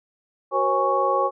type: tone cluster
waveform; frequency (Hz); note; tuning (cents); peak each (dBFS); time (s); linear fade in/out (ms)
sine; 375 / 478.1 / 541 / 826 / 1110; F#4 / A#4 / C#5 / G#5 / C#6; +23 / +44 / -42 / -10 / +2; -28 / -29 / -23 / -25 / -22; 0.51-1.31; 50
effects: none